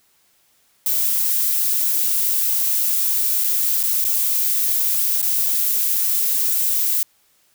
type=noise with dropouts; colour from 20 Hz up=violet; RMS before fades=-19 dBFS; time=0.86-7.03 s; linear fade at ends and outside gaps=1 ms; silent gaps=3.439-3.443 / 3.83-3.836 / 4.042-4.049 / 5.216-5.227 s; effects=white hiss -60 dBFS RMS until 7.54 s